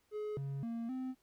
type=tone with pitch steps; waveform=triangle; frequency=422.9 / 138.2 / 231.2 / 258.4 Hz; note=G#4 / C#3 / A#3 / C4; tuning=+31 / -5 / -14 / -21 cents; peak=-35 dBFS; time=0.11-1.15 s; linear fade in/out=50 ms; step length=260 ms; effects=pink hiss -75 dBFS RMS until 1.22 s